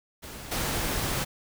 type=noise with level steps; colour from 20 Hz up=pink; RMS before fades=-41 / -29 dBFS; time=0.22-1.25 s; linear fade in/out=20 ms; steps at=0.51 s; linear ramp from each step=10 ms; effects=none